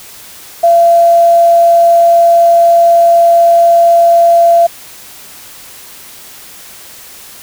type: tone with quantisation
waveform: sine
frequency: 681 Hz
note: F5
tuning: 44 cents flat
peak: -3 dBFS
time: 0.63-4.67 s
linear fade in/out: 10 ms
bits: 5
effects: white hiss -33 dBFS RMS until 7.42 s